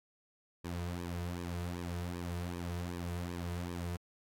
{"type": "tone with flanger", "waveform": "sawtooth", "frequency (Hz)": 87.31, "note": "F2", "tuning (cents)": 0, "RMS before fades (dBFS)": -39, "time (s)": [0.64, 3.97], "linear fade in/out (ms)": 10, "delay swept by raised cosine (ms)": [1.4, 3.7], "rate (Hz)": 2.6, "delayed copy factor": -0.8, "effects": ["AAC 64 kbps"]}